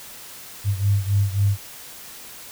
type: beating tone pair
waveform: sine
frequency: 99.1 / 102.8 Hz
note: G2 / G#2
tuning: +19 / -17 cents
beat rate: 3.7 Hz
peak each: -19 / -22 dBFS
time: 0.64-1.58 s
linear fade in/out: 50 ms
effects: white hiss -40 dBFS RMS until 2.51 s